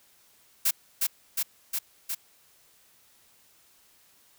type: noise with echo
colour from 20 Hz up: blue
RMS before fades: -23 dBFS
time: 0.65-0.71 s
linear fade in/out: 10 ms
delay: 360 ms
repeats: 4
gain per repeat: -2 dB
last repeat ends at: 2.15 s
effects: white hiss -61 dBFS RMS until 4.38 s